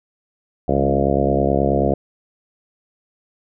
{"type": "harmonic tone with a mistuned harmonic", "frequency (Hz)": 69.3, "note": "C#2", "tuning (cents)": 0, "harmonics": [1, 2, 3, 4, 5, 6, 7, 8, 9, 10], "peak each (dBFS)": [-24, -24, -24, -24, -24, -24, -24, -24, -24, -24], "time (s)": [0.68, 1.94], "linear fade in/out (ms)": 5, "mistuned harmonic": 3, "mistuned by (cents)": -19, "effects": []}